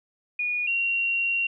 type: tone pair in turn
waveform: sine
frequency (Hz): 2451 / 2751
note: D#7 / F7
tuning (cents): -27 / -27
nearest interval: major second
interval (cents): 200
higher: second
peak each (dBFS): -24 / -22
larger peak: second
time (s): 0.39-0.67 / 0.67-1.47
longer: second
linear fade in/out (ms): 5
effects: none